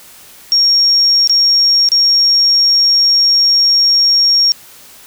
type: tone with dropouts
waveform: sine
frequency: 5560 Hz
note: F8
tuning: 9 cents flat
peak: -7 dBFS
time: 0.52-4.52 s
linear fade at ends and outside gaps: 0 ms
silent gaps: 1.274-1.296 / 1.888-1.918 s
effects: white hiss -39 dBFS RMS until 5.06 s